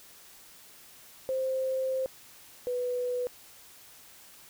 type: tone pair in turn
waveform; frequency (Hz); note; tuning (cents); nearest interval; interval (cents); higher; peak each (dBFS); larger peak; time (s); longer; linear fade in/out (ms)
sine; 524 / 494.4; C5 / B4; +2 / +2; minor second; 100; first; -27 / -28; first; 1.29-2.06 / 2.67-3.27; first; 0
effects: white hiss -53 dBFS RMS until 4.49 s